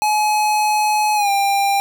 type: tone with pitch glide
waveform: square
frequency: 848 to 795.8 Hz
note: G#5 to G5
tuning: +36 to +26 cents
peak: -15 dBFS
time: 0.02-1.8 s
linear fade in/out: 0 ms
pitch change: -110 cents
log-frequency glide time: 1.15-1.3 s
effects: none